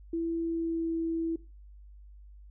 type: tone with pitch glide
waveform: sine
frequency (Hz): 332.4 to 329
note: E4 to E4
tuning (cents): +15 to -3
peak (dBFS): -28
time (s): 0.13-1.36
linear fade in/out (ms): 5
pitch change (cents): -18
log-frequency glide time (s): 0.39-0.94
effects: noise-tail reverb RT60 0.3 s tail -19 dB re dry + added 50 Hz sine -48 dBFS peak until 2.5 s